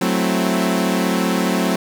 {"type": "chord", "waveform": "sawtooth", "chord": "F# half-diminished seventh", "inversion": "none", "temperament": "equal", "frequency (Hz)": [185, 220, 261.6, 329.6], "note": ["F#3", "A3", "C4", "E4"], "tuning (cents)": [0, 0, 0, 0], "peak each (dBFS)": [-16, -18, -18, -22], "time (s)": [0.01, 1.76], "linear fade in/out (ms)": 5, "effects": []}